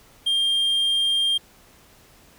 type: tone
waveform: triangle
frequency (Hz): 3200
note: G7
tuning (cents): +35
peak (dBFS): -17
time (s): 0.26-1.38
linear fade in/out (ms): 10
effects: pink hiss -53 dBFS RMS until 2.38 s